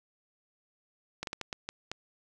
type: slowing click train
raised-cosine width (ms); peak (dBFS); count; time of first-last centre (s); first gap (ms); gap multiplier
0.2; -18; 7; 1.23-1.916; 42; 1.4
effects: none

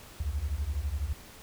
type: beating tone pair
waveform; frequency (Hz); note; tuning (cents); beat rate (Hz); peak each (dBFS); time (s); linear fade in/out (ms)
sine; 66.1 / 78.1; C2 / D#2; +18 / +7; 12; -31; 0.2-1.13; 5
effects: tanh soft clip ceiling -23 dBFS + pink hiss -50 dBFS RMS until 1.42 s

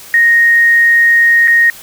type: tone with dropouts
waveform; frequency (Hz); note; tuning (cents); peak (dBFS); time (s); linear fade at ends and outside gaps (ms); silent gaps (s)
sine; 1864.7; A#6; 0; -5; 0.14-1.7; 1; 1.475-1.48
effects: white hiss -34 dBFS RMS until 1.82 s

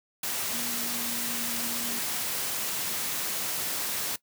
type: tone in noise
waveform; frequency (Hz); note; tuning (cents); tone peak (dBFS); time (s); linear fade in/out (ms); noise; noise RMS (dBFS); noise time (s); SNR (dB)
sine; 236.1; A#3; +22; -39; 0.53-1.99; 5; white; -31; 0.23-4.16; -11
effects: noise-tail reverb RT60 0.1 s tail -20 dB re dry + high-pass 100 Hz 12 dB/octave

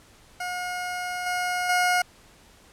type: tone with level steps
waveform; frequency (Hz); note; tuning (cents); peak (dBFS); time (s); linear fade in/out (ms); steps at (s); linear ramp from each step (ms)
20% pulse; 720; F#5; -47; -24 / -20 / -15; 0.4-2.02; 5; 1.26 / 1.69; 5
effects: pink hiss -54 dBFS RMS until 2.72 s + low-pass 11000 Hz 12 dB/octave

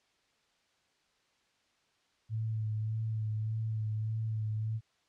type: tone with vibrato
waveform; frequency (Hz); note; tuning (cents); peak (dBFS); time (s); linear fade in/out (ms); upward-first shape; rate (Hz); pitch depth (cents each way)
sine; 109.5; A2; -8; -31; 2.29-4.81; 50; sine; 1.7; 26
effects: white hiss -72 dBFS RMS until 5.08 s + low-pass 5000 Hz 12 dB/octave

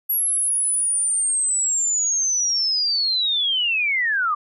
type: linear sweep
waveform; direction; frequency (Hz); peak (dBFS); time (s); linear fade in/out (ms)
sine; down; 11490 to 1156; -18; 0.09-4.35; 10
effects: none

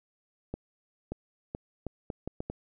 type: accelerating click train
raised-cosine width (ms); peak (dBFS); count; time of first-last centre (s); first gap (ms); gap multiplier
2; -21; 8; 0.54-2.5; 580; 0.74
effects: none

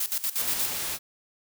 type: noise with tremolo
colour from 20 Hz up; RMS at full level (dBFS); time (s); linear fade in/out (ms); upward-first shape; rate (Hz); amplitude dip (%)
blue; -27; 0-0.68; 5; square; 8.4; 80
type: noise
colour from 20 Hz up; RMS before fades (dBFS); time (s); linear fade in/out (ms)
white; -31; 0.36-0.99; 50
effects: none

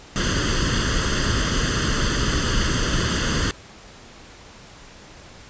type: noise with comb filter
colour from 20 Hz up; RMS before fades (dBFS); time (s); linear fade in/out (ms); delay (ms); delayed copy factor
pink; -21; 0.16-3.51; 0; 0.64; +0.8
effects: pink hiss -44 dBFS RMS until 5.49 s + resampled to 16000 Hz

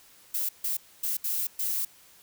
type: noise bursts at uneven times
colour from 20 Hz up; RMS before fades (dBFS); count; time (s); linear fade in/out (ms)
violet; -29; 5; 0.34-0.49 / 0.64-0.77 / 1.03-1.17 / 1.24-1.47 / 1.59-1.85; 5
effects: white hiss -56 dBFS RMS until 2.22 s

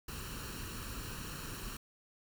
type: noise with comb filter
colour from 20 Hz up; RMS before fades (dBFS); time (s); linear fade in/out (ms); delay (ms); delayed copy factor
pink; -43; 0.08-1.77; 5; 0.71; +0.65
effects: none

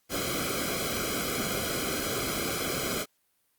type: noise with comb filter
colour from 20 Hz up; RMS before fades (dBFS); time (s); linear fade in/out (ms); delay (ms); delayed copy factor
pink; -31; 0.09-3.06; 50; 1.1; -1
effects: white hiss -72 dBFS RMS until 3.58 s + Opus 48 kbps

